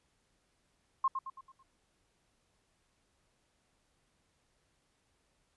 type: tone with echo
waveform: sine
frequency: 1065 Hz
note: C6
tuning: 30 cents sharp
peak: -25 dBFS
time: 1.04-1.08 s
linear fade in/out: 5 ms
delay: 110 ms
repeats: 5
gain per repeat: -7 dB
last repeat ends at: 1.63 s
effects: pink hiss -75 dBFS RMS until 5.56 s + resampled to 24000 Hz